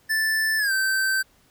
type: tone with pitch glide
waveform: square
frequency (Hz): 1760 to 1550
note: A6 to G6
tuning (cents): 0 to -20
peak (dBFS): -21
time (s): 0.09-1.23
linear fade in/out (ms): 20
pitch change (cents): -220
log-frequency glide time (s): 0.58-0.72
effects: pink hiss -60 dBFS RMS until 1.5 s